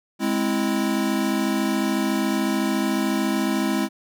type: chord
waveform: square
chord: Ab augmented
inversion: none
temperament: equal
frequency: 207.7 / 261.6 / 329.6 Hz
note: Ab3 / C4 / E4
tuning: 0 / 0 / 0 cents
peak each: -25 / -26 / -26 dBFS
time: 0.19-3.89 s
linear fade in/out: 50 ms
effects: none